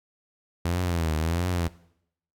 sawtooth tone with vibrato, 83.8 Hz, E2, 29 cents sharp, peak -20 dBFS, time 0.65-1.68 s, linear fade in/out 5 ms, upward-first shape triangle, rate 1.5 Hz, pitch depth 150 cents each way, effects noise-tail reverb RT60 0.7 s tail -19 dB re dry

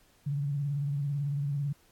sine tone with vibrato, 142.5 Hz, C#3, 48 cents sharp, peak -28 dBFS, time 0.26-1.73 s, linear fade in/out 10 ms, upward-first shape sine, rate 18 Hz, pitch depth 62 cents each way, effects pink hiss -64 dBFS RMS until 1.91 s + AAC 64 kbps

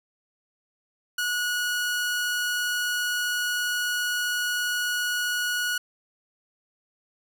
sawtooth tone, 1459 Hz, F#6, 25 cents flat, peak -21 dBFS, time 1.18-5.78 s, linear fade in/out 5 ms, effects none

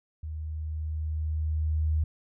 sine tone with level ramp, 77.78 Hz, D#2, in tune, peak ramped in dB -33 to -22 dBFS, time 0.23-2.04 s, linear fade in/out 5 ms, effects none

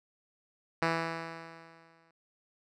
5% pulse tone with exponential decay, 164.81 Hz, E3, in tune, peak -14 dBFS, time 0.82-2.11 s, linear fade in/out 2 ms, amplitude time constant 280 ms, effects low-pass 4000 Hz 12 dB/octave

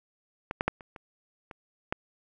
clicks, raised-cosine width 0.5 ms, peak -17 / -11 / -9 / -30 / -28 / -27 / -13 dBFS, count 7, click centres 0.511 / 0.609 / 0.68 / 0.808 / 0.962 / 1.512 / 1.925 s, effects none

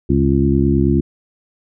harmonic tone with a mistuned harmonic, 69.3 Hz, C#2, in tune, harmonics 1 / 2 / 3 / 4 / 5, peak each -18 / -18 / -18 / -18 / -18 dBFS, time 0.09-1.01 s, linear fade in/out 10 ms, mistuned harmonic 1, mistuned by +98 cents, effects none

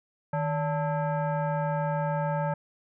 sine tone with frequency modulation, 155.56 Hz, D#3, in tune, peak -25 dBFS, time 0.33-2.54 s, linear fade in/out 5 ms, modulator 731 Hz, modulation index 1.2, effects none

